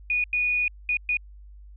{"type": "tone bursts at uneven times", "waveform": "sine", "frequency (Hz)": 2462, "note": "D#7", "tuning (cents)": -19, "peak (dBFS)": -21, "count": 4, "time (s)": [[0.1, 0.24], [0.33, 0.68], [0.89, 0.97], [1.09, 1.17]], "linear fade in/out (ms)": 2, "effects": ["added 50 Hz sine -43 dBFS peak until 1.76 s"]}